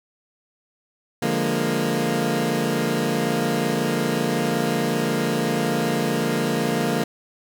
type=chord; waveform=20% pulse; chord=Bb dominant seventh; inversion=first; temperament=equal; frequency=146.83 / 174.61 / 207.7 / 233.1 Hz; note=D3 / F3 / Ab3 / Bb3; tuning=0 / 0 / 0 / 0 cents; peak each=-22 / -22 / -23 / -19 dBFS; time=1.22-7.04 s; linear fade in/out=5 ms; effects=none